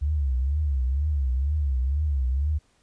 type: tone with vibrato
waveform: sine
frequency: 69.3 Hz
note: C#2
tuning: in tune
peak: -21 dBFS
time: 0.01-2.59 s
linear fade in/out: 20 ms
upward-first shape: triangle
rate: 2.1 Hz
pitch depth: 200 cents each way
effects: pink hiss -65 dBFS RMS until 2.82 s + resampled to 22050 Hz